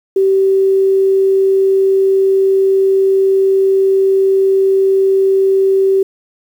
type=tone; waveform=sine; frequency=386.3 Hz; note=G4; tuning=25 cents flat; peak=-8 dBFS; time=0.16-6.03 s; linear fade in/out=5 ms; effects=7-bit